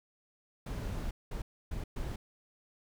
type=noise bursts at uneven times; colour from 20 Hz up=brown; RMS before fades=-37 dBFS; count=4; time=0.66-1.11 / 1.31-1.42 / 1.71-1.84 / 1.96-2.16 s; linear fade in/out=5 ms; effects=none